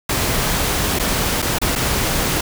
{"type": "noise with dropouts", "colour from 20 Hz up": "pink", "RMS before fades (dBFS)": -19, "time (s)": [0.09, 2.41], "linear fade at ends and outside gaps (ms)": 5, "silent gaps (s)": [[0.989, 0.996], [1.42, 1.424], [1.586, 1.615], [1.754, 1.758]], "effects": []}